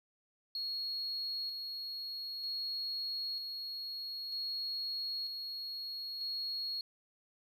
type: tone with tremolo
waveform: triangle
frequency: 4312 Hz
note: C#8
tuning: 49 cents flat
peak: -33 dBFS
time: 0.55-6.81 s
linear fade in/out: 2 ms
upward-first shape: square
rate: 0.53 Hz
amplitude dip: 40%
effects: tanh soft clip ceiling -32 dBFS